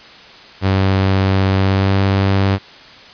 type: tone with pitch glide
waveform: sawtooth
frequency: 96.1 to 97.55 Hz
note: G2 to G2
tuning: -34 to -8 cents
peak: -8 dBFS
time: 0.61-2.59 s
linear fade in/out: 50 ms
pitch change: +26 cents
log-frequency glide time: 1.59-1.97 s
effects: white hiss -39 dBFS RMS until 3.13 s + resampled to 11025 Hz